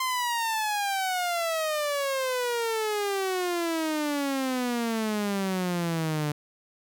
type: exponential sweep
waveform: sawtooth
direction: down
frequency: 1047 to 146.83 Hz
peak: -22 dBFS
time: 0-6.32 s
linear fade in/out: 5 ms
effects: none